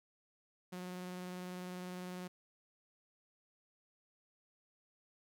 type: tone with vibrato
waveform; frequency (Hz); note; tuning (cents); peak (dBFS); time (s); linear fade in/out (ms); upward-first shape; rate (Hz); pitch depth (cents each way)
sawtooth; 181.2; F#3; -36; -39; 0.72-2.28; 10; triangle; 20; 26
effects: none